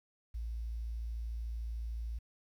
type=tone with quantisation; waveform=sine; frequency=56.8 Hz; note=A#1; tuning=44 cents flat; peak=-36 dBFS; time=0.34-2.19 s; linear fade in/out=10 ms; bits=11; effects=none